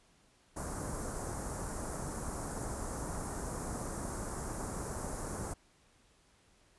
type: band-stop noise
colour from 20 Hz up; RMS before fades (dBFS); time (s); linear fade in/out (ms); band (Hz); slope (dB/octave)
pink; -39; 0.56-5.54; 10; 1400 to 6900; 24
effects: pink hiss -67 dBFS RMS until 6.78 s + resampled to 24000 Hz